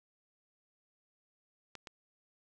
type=clicks; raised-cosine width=0.2 ms; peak=-28 dBFS; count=2; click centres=1.753 / 1.872 s; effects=none